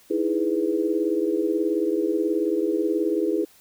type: chord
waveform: sine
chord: E major seventh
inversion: third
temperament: equal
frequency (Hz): 311.1 / 329.6 / 415.3 / 493.9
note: D#4 / E4 / G#4 / B4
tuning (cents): 0 / 0 / 0 / 0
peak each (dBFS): -28 / -24 / -25 / -29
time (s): 0.1-3.45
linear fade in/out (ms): 10
effects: white hiss -55 dBFS RMS until 3.6 s